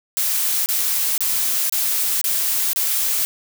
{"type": "noise bursts", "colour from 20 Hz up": "blue", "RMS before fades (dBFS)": -20, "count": 6, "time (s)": [0.17, 3.25], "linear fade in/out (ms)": 0, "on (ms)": 490, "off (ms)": 28, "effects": []}